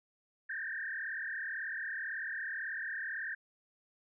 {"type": "tone with frequency modulation", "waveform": "sine", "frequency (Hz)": 1700, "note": "G#6", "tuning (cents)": 40, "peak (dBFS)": -36, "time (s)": [0.49, 3.35], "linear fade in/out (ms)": 10, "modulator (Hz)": 38.1, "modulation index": 4, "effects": []}